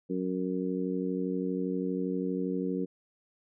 harmonic tone, 92.5 Hz, F#2, in tune, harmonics 2 / 3 / 4 / 5, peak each -33 / -33 / -36 / -36 dBFS, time 0.09-2.86 s, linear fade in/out 20 ms, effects none

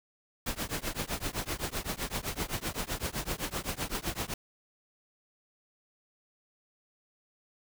pink noise with tremolo, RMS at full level -31 dBFS, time 0.46-4.34 s, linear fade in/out 5 ms, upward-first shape triangle, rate 7.8 Hz, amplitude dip 100%, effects none

